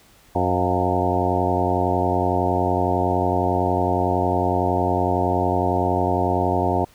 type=harmonic tone with a mistuned harmonic; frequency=90.9 Hz; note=F#2; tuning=30 cents flat; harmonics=1 / 2 / 3 / 4 / 5 / 6 / 7 / 8 / 9 / 10; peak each=-25 / -29 / -27 / -26 / -29 / -29 / -29 / -24 / -29 / -27 dBFS; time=0.35-6.85 s; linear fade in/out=5 ms; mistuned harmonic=8; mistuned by=-43 cents; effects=pink hiss -53 dBFS RMS until 6.94 s